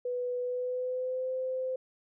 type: tone with pitch glide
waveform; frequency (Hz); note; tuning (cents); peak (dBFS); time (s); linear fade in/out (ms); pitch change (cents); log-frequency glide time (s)
sine; 493.9 to 516.4; B4 to C5; 0 to -23; -30; 0.05-1.76; 5; +77; 0.41-1.32
effects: none